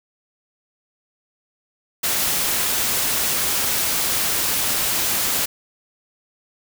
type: noise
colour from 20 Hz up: white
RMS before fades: -21 dBFS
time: 2.03-5.46 s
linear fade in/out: 10 ms
effects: none